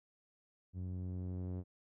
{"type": "tone with low-pass filter sweep", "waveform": "sawtooth", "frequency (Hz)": 91.2, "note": "F#2", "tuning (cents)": -24, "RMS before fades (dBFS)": -41, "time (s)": [0.73, 1.64], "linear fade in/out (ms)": 50, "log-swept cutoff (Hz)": [190, 450], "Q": 0.74, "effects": []}